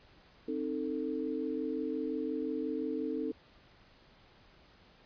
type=tone cluster; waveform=sine; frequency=263.6 / 309.3 / 445.9 Hz; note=C4 / D#4 / A4; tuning=+13 / -10 / +23 cents; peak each=-37 / -36 / -37 dBFS; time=0.48-3.32 s; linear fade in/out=5 ms; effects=pink hiss -61 dBFS RMS until 5.05 s + resampled to 11025 Hz